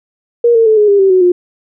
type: tone with pitch steps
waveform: sine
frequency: 473.1 / 454.4 / 436.3 / 419.1 / 402.5 / 386.5 / 371.2 / 356.5 Hz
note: A#4 / A#4 / A4 / G#4 / G4 / G4 / F#4 / F4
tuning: +26 / -44 / -15 / +16 / +46 / -24 / +6 / +36 cents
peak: -5 dBFS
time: 0.44-1.32 s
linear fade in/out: 5 ms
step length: 110 ms
effects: none